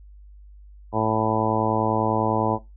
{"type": "harmonic tone", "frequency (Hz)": 110, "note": "A2", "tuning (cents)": 0, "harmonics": [1, 2, 3, 4, 5, 6, 7, 8, 9], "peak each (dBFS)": [-28, -28, -28, -28, -28, -28, -28, -28, -28], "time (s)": [0.92, 2.59], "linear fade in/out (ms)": 50, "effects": ["noise-tail reverb RT60 0.2 s tail -18 dB re dry", "added 50 Hz sine -43 dBFS peak until 2.76 s"]}